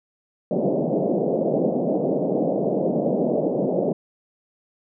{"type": "band-pass noise", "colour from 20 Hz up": "white", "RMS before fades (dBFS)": -22, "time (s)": [0.51, 3.93], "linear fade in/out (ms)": 2, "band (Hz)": [150, 640], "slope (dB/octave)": 48, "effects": []}